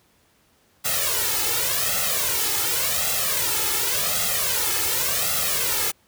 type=noise with flanger; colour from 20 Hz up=white; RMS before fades=-23 dBFS; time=0.84-5.92 s; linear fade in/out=20 ms; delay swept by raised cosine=1.5 to 2.34 ms; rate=0.89 Hz; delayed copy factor=+0.9; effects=pink hiss -61 dBFS RMS until 6.07 s + high-pass 60 Hz 12 dB/octave